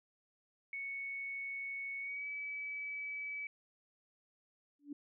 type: tone with pitch glide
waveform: sine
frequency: 2217 to 2291 Hz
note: C#7 to D7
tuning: 0 to -44 cents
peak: -39 dBFS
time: 0.73-3.47 s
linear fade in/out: 2 ms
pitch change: +56 cents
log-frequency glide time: 2-2.27 s
type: tone with exponential growth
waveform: sine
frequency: 288.8 Hz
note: D4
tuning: 29 cents flat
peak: -38 dBFS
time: 4.79-4.93 s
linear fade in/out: 5 ms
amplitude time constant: 30 ms
effects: none